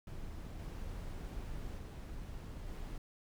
brown noise with level steps, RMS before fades -45 / -43 / -45 / -43 dBFS, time 0.07-2.98 s, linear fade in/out 2 ms, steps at 0.59 / 1.78 / 2.68 s, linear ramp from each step 2 ms, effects none

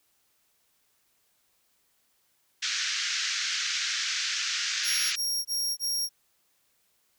white band-pass noise, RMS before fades -30 dBFS, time 2.62-5.16 s, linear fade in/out 10 ms, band 1400 to 6400 Hz, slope 48 dB/octave
sawtooth tone bursts, 5588 Hz, F8, in tune, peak -24 dBFS, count 4, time 4.83-6.093 s, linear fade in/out 50 ms, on 300 ms, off 21 ms
effects white hiss -70 dBFS RMS until 7.18 s

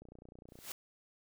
click train, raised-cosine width 2 ms, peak -40 dBFS, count 18, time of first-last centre 0.02-0.589 s, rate 29.9 Hz
white noise with exponential growth, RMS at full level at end -40 dBFS, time 0.48-0.72 s, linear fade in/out 2 ms, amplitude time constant 51 ms
effects none

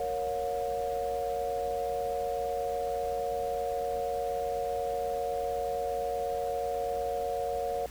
sine chord, Bb minor, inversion none, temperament equal with one note detuned, 466.2 / 554.4 / 716.4 Hz, Bb4 / Db5 / F5, 0 / 0 / +44 cents, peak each -34 / -34 / -33 dBFS, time 0-7.86 s, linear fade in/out 2 ms, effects added 60 Hz sine -49 dBFS peak until 7.9 s + pink hiss -49 dBFS RMS until 7.9 s

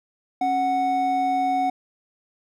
triangle tone pair together, 273.3 / 740 Hz, C#4 / F#5, -24 / 0 cents, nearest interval octave + perfect fourth, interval 1724 cents, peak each -26 / -18 dBFS, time 0.41-1.7 s, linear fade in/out 5 ms, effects none

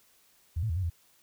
sine tone with pitch steps, 82.3 / 110.9 / 81.4 / 94.5 / 84.1 Hz, E2 / A2 / E2 / F#2 / E2, -2 / +14 / -21 / +37 / +35 cents, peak -27 dBFS, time 0.56-0.9 s, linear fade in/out 10 ms, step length 68 ms, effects white hiss -64 dBFS RMS until 1.22 s

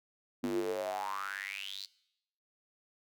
square tone with high-pass filter sweep, 49.04 Hz, G1, 1 cent sharp, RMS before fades -37 dBFS, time 0.43-1.86 s, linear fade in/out 10 ms, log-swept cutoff 260 to 4500 Hz, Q 8.9, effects noise-tail reverb RT60 0.8 s tail -20 dB re dry

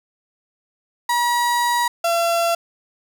35% pulse tone pair in turn, 960 / 678.8 Hz, B5 / F5, -49 / -49 cents, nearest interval tritone, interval 600 cents, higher first, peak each -15 dBFS, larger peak neither, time 1.09-1.88 / 2.04-2.55 s, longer first, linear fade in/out 5 ms, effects none

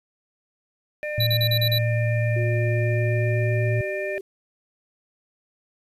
harmonic tone, 600 Hz, D5, 37 cents sharp, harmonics 1 / 3 / 4, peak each -28 / -33 / -34 dBFS, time 1.03-4.18 s, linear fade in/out 0 ms
sine tone, 113.5 Hz, A#2, 46 cents flat, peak -20 dBFS, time 1.18-3.81 s, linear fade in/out 0 ms
square tone bursts, 3951 Hz, B7, in tune, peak -22 dBFS, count 6, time 1.2-1.784 s, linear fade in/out 5 ms, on 69 ms, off 34 ms
sine tone with pitch glide, 361 to 386.9 Hz, F#4 to G4, -43 to -23 cents, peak -30 dBFS, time 2.36-4.21 s, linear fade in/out 5 ms, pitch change +120 cents, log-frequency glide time 2.73-4.07 s
effects resampled to 32000 Hz + 9-bit

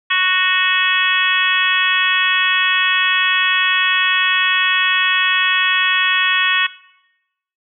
harmonic tone with a mistuned harmonic, 370 Hz, F#4, in tune, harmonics 3 / 4 / 5 / 6 / 7 / 8 / 9, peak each -21 / -23 / -18 / -25 / -19 / -25 / -21 dBFS, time 0.1-6.67 s, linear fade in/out 10 ms, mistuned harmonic 6, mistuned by -16 cents, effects noise-tail reverb RT60 0.9 s tail -18 dB re dry

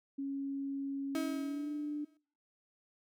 sine tone with pitch glide, 275.9 to 295.7 Hz, C#4 to D4, -8 to +12 cents, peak -35 dBFS, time 0.18-2.05 s, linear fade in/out 10 ms, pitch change +120 cents, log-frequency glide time 1.39-1.69 s
35% pulse tone with exponential decay, 320 Hz, D#4, 49 cents sharp, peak -31 dBFS, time 1.15-2.17 s, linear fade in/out 1 ms, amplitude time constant 220 ms
effects noise-tail reverb RT60 0.5 s tail -25 dB re dry

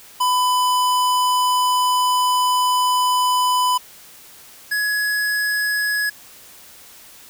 square tone pair in turn, 1000 / 1681.8 Hz, B5 / G#6, +21 / +21 cents, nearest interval major sixth, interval 900 cents, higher second, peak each -16 / -19 dBFS, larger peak first, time 0.2-3.78 / 4.71-6.1 s, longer first, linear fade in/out 10 ms, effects white hiss -44 dBFS RMS until 7.29 s

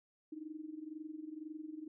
sine tone with amplitude modulation, 310.5 Hz, D#4, 3 cents flat, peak -40 dBFS, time 0.32-1.88 s, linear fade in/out 5 ms, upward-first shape sine, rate 22 Hz, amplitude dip 80%, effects none

